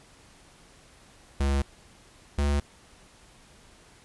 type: tone pair in turn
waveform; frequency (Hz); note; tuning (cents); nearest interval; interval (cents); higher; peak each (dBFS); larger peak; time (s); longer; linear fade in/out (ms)
square; 69.3 / 71.58; C#2 / D2; 0 / -44; minor second; 56; second; -23; neither; 1.4-1.62 / 2.38-2.6; neither; 5
effects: pink hiss -55 dBFS RMS until 4.04 s + resampled to 24000 Hz